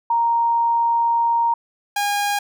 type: tone pair in turn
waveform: sine / sawtooth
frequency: 932 / 815.7 Hz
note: A#5 / G#5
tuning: -1 / -31 cents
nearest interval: major second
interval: 230 cents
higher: first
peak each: -15 dBFS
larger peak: neither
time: 0.1-1.54 / 1.96-2.39 s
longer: first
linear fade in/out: 5 ms
effects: none